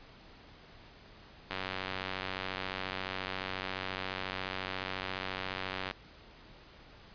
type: click train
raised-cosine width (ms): 0.3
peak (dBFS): -19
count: 416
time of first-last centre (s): 1.51-5.911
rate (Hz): 94.3
effects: pink hiss -55 dBFS RMS until 7.14 s + resampled to 11025 Hz